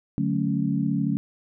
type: chord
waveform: sine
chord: D major seventh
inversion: none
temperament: equal with one note detuned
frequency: 146.83 / 185 / 218.7 / 277.2 Hz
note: D3 / F#3 / A3 / C#4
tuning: 0 / 0 / -10 / 0 cents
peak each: -27 dBFS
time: 0.18-1.17 s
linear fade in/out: 0 ms
effects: none